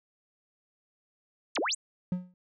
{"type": "exponential two-way sweep", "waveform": "sine", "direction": "down then up", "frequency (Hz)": [10000, 265.6, 9340], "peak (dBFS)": -27, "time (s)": [1.55, 1.75], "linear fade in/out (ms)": 10, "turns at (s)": 1.59}
{"type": "tone with exponential decay", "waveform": "triangle", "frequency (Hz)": 180.7, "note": "F#3", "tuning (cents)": -41, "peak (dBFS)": -22, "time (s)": [2.12, 2.34], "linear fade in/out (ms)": 2, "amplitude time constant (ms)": 47}
{"effects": []}